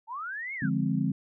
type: linear two-way sweep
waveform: sine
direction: up then down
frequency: 848 to 2217 to 1292 Hz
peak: -33 dBFS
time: 0.07-0.7 s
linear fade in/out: 50 ms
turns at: 0.54 s
type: chord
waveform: sine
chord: D half-diminished seventh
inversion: none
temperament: equal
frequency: 146.83 / 174.61 / 207.7 / 261.6 Hz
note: D3 / F3 / Ab3 / C4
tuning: 0 / 0 / 0 / 0 cents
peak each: -30 dBFS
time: 0.62-1.12 s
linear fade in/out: 5 ms
effects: none